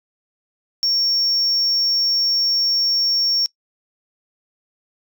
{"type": "tone", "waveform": "sine", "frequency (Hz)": 5500, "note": "F8", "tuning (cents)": -27, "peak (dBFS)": -14, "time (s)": [0.83, 3.46], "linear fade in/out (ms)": 0, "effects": ["noise-tail reverb RT60 0.1 s tail -24 dB re dry", "tanh soft clip ceiling -13 dBFS"]}